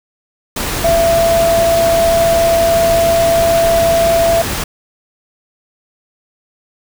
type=tone in noise; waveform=sine; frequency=670 Hz; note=E5; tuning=28 cents sharp; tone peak=-9 dBFS; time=0.84-4.42 s; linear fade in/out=5 ms; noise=pink; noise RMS=-19 dBFS; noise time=0.56-4.64 s; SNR=+7 dB; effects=none

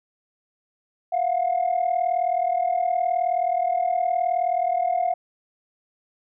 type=tone pair together; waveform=sine; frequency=684 / 723.1 Hz; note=F5 / F#5; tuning=-36 / -40 cents; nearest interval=minor second; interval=96 cents; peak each=-22 / -21 dBFS; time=1.12-5.14 s; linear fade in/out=10 ms; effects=tanh soft clip ceiling -15 dBFS

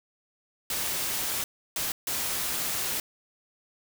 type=noise bursts at uneven times; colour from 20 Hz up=white; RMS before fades=-30 dBFS; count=3; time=0.7-1.44 / 1.76-1.92 / 2.07-3 s; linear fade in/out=2 ms; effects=none

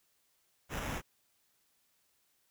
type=noise with sample-and-hold; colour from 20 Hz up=pink; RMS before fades=-38 dBFS; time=0.69-1.02 s; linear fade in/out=50 ms; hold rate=4410 Hz; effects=white hiss -74 dBFS RMS until 2.5 s

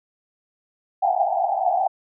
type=band-pass noise; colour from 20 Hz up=white; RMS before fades=-21 dBFS; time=1.02-1.88 s; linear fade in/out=10 ms; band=680 to 800 Hz; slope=96 dB/octave; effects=none

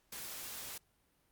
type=noise; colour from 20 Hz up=white; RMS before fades=-45 dBFS; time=0.12-0.78 s; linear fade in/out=5 ms; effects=pink hiss -74 dBFS RMS until 1.31 s + Opus 48 kbps

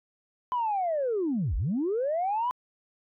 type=linear two-way sweep; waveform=sine; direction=down then up; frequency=1017 to 41.2 to 1017 Hz; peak=-24 dBFS; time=0.52-2.51 s; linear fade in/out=0 ms; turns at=1.56 s; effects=tanh soft clip ceiling -21 dBFS

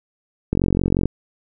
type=click train; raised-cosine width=3 ms; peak=-5 dBFS; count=25; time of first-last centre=0.53-1.056 s; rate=45.6 Hz; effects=none

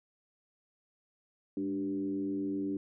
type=tone with frequency modulation; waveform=sine; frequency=293.7 Hz; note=D4; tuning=in tune; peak=-31 dBFS; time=1.57-2.77 s; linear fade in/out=2 ms; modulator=92.2 Hz; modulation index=0.77; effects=none

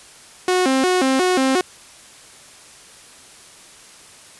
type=tone with vibrato; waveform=sawtooth; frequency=311.1 Hz; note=D#4; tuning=in tune; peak=-11 dBFS; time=0.48-1.61 s; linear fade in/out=2 ms; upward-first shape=square; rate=2.8 Hz; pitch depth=280 cents each way; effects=white hiss -44 dBFS RMS until 4.39 s + resampled to 24000 Hz

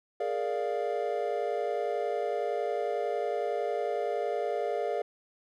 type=chord; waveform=triangle; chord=Bb dominant seventh; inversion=third; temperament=equal; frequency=415.3 / 466.2 / 587.3 / 698.5 Hz; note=Ab4 / Bb4 / D5 / F5; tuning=0 / 0 / 0 / 0 cents; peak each=-32 dBFS; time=0.2-5.02 s; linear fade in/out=5 ms; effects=none

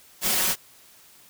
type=noise with comb filter; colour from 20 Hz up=white; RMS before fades=-23 dBFS; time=0.21-0.56 s; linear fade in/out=50 ms; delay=5.4 ms; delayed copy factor=+0.95; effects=white hiss -53 dBFS RMS until 1.29 s

